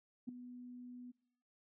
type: tone with ADSR envelope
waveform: sine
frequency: 246.9 Hz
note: B3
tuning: in tune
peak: -36 dBFS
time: 0.27-1.12 s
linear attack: 19 ms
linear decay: 5 ms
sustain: -12 dB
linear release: 17 ms
effects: noise-tail reverb RT60 0.7 s tail -23 dB re dry + tanh soft clip ceiling -33 dBFS